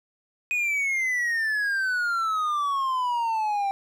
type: exponential sweep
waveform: triangle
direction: down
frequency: 2500 to 780 Hz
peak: -21 dBFS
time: 0.51-3.71 s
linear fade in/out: 0 ms
effects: none